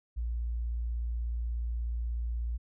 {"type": "tone", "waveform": "sine", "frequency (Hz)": 58.27, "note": "A#1", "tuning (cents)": 0, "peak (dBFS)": -30, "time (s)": [0.16, 2.58], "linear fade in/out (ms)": 20, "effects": []}